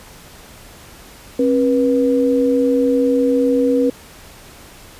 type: tone pair together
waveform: sine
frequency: 268.7 / 486 Hz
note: C4 / B4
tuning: +46 / -28 cents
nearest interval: minor seventh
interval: 1026 cents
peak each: -15 dBFS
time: 1.39-3.9 s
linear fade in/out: 5 ms
effects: pink hiss -41 dBFS RMS until 4.99 s + resampled to 32000 Hz